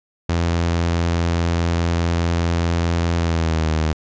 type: tone with pitch glide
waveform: sawtooth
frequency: 84.8 to 78.67 Hz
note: E2 to D#2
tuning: +50 to +20 cents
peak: -13 dBFS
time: 0.29-3.93 s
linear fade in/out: 5 ms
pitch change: -130 cents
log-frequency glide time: 3.18-3.7 s
effects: resampled to 16000 Hz